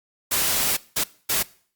white noise bursts at uneven times, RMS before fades -22 dBFS, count 3, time 0.31-0.77 / 0.96-1.04 / 1.29-1.43 s, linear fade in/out 10 ms, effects noise-tail reverb RT60 0.5 s tail -21 dB re dry + Opus 48 kbps

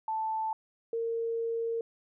sine tone pair in turn, 880 / 459.2 Hz, A5 / A#4, 0 / -26 cents, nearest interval major seventh, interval 1126 cents, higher first, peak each -29 / -29 dBFS, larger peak neither, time 0.08-0.53 / 0.93-1.81 s, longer second, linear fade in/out 2 ms, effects none

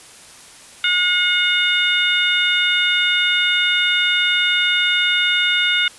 harmonic tone, 720 Hz, F#5, 47 cents flat, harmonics 2 / 3 / 4 / 5, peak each -20 / -20 / -20 / -20 dBFS, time 0.84-5.88 s, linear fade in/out 2 ms, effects white hiss -42 dBFS RMS until 5.98 s + resampled to 24000 Hz

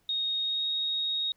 sine tone with pitch glide, 3729 to 3753 Hz, A#7 to A#7, 0 to +11 cents, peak -27 dBFS, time 0.09-1.32 s, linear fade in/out 2 ms, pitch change +11 cents, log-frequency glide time 0.4-0.67 s, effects pink hiss -70 dBFS RMS until 1.36 s

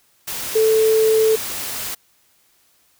sine tone in noise, 440 Hz, A4, in tune, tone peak -12 dBFS, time 0.55-1.36 s, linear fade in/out 10 ms, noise white, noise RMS -27 dBFS, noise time 0.27-1.95 s, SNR +12 dB, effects white hiss -59 dBFS RMS until 2.99 s

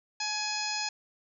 harmonic tone with a mistuned harmonic, 839 Hz, G#5, 17 cents sharp, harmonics 1 / 2 / 3 / 4 / 5 / 6 / 7 / 8, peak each -37 / -40 / -37 / -45 / -38 / -35 / -45 / -39 dBFS, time 0.2-0.89 s, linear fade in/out 5 ms, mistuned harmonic 1, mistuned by +23 cents, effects none

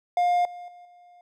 triangle tone with level steps, 708 Hz, F5, 23 cents sharp, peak -17 / -35 / -43 / -48 dBFS, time 0.17-1.21 s, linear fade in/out 2 ms, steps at 0.45 / 0.68 / 0.85 s, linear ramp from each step 2 ms, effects none

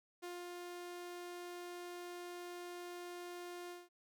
sawtooth tone with ADSR envelope, 352.6 Hz, F4, 17 cents sharp, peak -40 dBFS, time 0.22-3.89 s, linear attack 20 ms, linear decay 220 ms, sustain -2 dB, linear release 190 ms, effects none

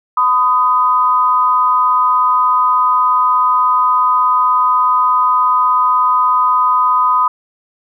sine tone pair together, 1007.9 / 1244.5 Hz, B5 / D#6, +35 / 0 cents, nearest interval major third, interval 365 cents, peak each -12 dBFS, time 0.17-7.28 s, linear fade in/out 5 ms, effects none

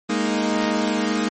sawtooth chord, Ab suspended second, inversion none, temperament equal, 207.7 / 233.1 / 311.1 Hz, Ab3 / Bb3 / Eb4, 0 / 0 / 0 cents, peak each -20 dBFS, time 0.09-1.29 s, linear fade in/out 10 ms, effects MP3 32 kbps

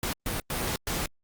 pink noise bursts at uneven times, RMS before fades -30 dBFS, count 4, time 0.03-0.13 / 0.26-0.4 / 0.5-0.76 / 0.87-1.06 s, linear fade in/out 2 ms, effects Opus 48 kbps

